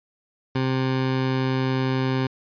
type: tone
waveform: 20% pulse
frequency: 131.1 Hz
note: C3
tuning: 4 cents sharp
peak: -16 dBFS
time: 0.55-2.27 s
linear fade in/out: 5 ms
effects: resampled to 11025 Hz